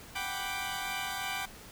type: chord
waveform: 15% pulse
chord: G major seventh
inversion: third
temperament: equal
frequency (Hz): 740 / 784 / 987.8 / 1174.7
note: F#5 / G5 / B5 / D6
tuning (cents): 0 / 0 / 0 / 0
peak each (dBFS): -34 / -31 / -35 / -34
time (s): 0.15-1.46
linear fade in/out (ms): 10
effects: pink hiss -50 dBFS RMS until 1.71 s